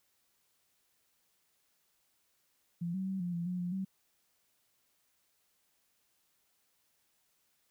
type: tone with pitch steps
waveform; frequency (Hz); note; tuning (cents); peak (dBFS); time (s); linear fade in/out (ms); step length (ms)
sine; 171.4 / 189.5 / 191.2 / 176.1 / 170.9 / 180.4 / 176.7 / 190.9; F3 / F#3 / G3 / F3 / F3 / F#3 / F3 / G3; -32 / +42 / -43 / +15 / -37 / -44 / +21 / -46; -33; 2.81-3.85; 10; 130
effects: white hiss -75 dBFS RMS until 7.7 s